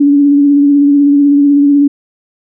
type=tone with vibrato; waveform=sine; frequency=285.3 Hz; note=C#4; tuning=50 cents sharp; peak=-4 dBFS; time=0-1.88 s; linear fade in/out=10 ms; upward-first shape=sine; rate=16 Hz; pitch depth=24 cents each way; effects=none